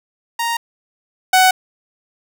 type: tone pair in turn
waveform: sawtooth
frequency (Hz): 932.3 / 746.5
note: A#5 / F#5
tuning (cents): 0 / +15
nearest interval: major third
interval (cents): 385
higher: first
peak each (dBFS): -14 / -5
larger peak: second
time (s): 0.39-0.57 / 1.33-1.51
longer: neither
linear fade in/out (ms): 5
effects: none